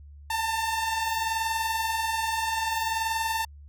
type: tone pair together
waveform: sawtooth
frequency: 880 / 900.6 Hz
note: A5 / A5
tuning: 0 / +40 cents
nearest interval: unison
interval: 40 cents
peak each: -29 / -23 dBFS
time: 0.3-3.45 s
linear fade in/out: 5 ms
effects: added 72 Hz sine -44 dBFS peak until 3.68 s